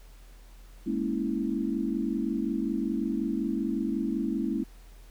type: chord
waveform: sine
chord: A# half-diminished seventh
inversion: third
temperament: equal with one note detuned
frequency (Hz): 207.7 / 233.1 / 277.2 / 327.7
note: G#3 / A#3 / C#4 / E4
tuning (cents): 0 / 0 / 0 / -10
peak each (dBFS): -32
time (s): 0.86-4.64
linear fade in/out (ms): 10
effects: added 41 Hz sine -47 dBFS peak until 5.1 s + pink hiss -59 dBFS RMS until 5.1 s